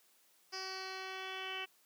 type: tone with low-pass filter sweep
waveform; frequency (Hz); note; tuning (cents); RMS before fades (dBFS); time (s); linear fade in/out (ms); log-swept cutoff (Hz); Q
10% pulse; 378.6; F#4; +40; -43; 0.52-1.66; 20; 5000 to 2900; 8.1
effects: white hiss -69 dBFS RMS until 1.85 s + high-pass 200 Hz 12 dB/octave